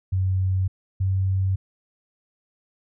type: tone pair in turn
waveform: sine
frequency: 94 / 95.26 Hz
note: F#2 / G2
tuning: +28 / -49 cents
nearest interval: unison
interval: 23 cents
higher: second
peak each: -19 dBFS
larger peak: neither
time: 0.12-0.68 / 1-1.56 s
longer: neither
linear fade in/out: 10 ms
effects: none